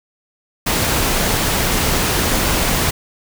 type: noise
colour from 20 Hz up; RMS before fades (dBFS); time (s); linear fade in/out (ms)
pink; -17; 0.66-2.91; 10
effects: none